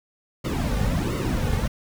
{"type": "noise with flanger", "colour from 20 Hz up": "brown", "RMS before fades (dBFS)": -24, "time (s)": [0.44, 1.68], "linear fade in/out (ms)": 10, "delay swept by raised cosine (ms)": [1.2, 3.1], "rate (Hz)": 1.4, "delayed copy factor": -0.8, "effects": []}